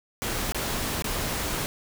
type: noise with dropouts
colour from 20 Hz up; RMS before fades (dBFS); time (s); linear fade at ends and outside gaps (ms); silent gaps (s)
pink; -29; 0.22-1.66; 0; 0.521-0.546 / 1.022-1.043
effects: none